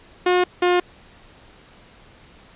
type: tone pair in turn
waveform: sawtooth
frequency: 360 / 356.5 Hz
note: F#4 / F4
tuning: -47 / +36 cents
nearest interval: unison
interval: 17 cents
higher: first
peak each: -11 dBFS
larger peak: neither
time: 0.26-0.44 / 0.62-0.8 s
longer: neither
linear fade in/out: 5 ms
effects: pink hiss -49 dBFS RMS until 2.55 s + resampled to 8000 Hz